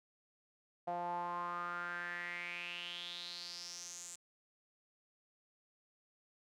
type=tone with band-pass filter sweep; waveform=sawtooth; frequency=174.61 Hz; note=F3; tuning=in tune; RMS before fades=-43 dBFS; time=0.87-4.16 s; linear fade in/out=10 ms; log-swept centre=720 to 7600 Hz; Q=6.2; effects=none